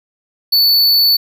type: tone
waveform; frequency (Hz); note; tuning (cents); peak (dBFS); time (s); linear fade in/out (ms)
square; 4472; C#8; +14; -9; 0.52-1.17; 10
effects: none